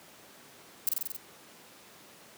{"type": "noise with echo", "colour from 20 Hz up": "violet", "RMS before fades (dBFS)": -26, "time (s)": [0.87, 0.89], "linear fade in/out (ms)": 2, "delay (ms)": 46, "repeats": 6, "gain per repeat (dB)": -2, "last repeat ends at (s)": 1.166, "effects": ["pink hiss -53 dBFS RMS until 2.37 s", "high-pass 200 Hz 12 dB/octave"]}